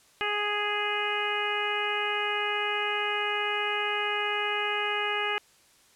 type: harmonic tone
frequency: 415.3 Hz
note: G#4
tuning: in tune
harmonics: 1 / 2 / 3 / 4 / 5 / 6 / 7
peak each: -34 / -34 / -34 / -34 / -34 / -34 / -34 dBFS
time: 0.21-5.38 s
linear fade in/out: 0 ms
effects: white hiss -60 dBFS RMS until 5.95 s + low-pass 10000 Hz 12 dB/octave